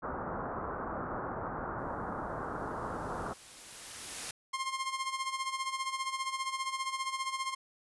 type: low-pass noise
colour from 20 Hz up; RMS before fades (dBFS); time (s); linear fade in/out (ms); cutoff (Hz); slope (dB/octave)
white; -38; 0.02-3.34; 20; 1400; 48
type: noise with exponential growth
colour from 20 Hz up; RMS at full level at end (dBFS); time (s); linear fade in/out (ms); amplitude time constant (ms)
white; -38; 1.78-4.31; 2; 550
type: tone with tremolo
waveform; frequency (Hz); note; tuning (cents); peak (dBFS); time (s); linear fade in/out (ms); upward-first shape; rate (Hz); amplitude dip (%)
sawtooth; 1061; C6; +24; -27; 4.53-7.55; 10; sine; 15; 70
effects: resampled to 24000 Hz